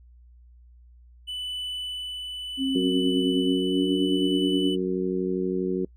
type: tone with tremolo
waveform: triangle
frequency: 2988 Hz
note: F#7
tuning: 16 cents sharp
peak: -28 dBFS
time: 1.27-4.76 s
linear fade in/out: 20 ms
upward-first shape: sine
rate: 0.71 Hz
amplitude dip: 30%
type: tone with pitch glide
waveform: sine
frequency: 267.5 to 286.7 Hz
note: C4 to D4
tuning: +38 to -42 cents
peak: -23 dBFS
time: 2.57-4.77 s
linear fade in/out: 50 ms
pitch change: +120 cents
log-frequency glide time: 3.41-3.89 s
type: harmonic tone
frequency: 92.4 Hz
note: F#2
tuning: 2 cents flat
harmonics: 2 / 3 / 4 / 5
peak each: -29 / -31 / -26 / -34 dBFS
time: 2.75-5.85 s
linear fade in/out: 5 ms
effects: noise-tail reverb RT60 0.1 s tail -26 dB re dry + added 60 Hz sine -49 dBFS peak until 5.96 s